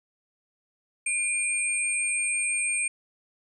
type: tone pair together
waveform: sine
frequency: 2400 / 8553 Hz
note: D7 / C9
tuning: +37 / +37 cents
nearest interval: octave + minor seventh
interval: 2200 cents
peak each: -27 dBFS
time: 1.06-2.88 s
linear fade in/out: 5 ms
effects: none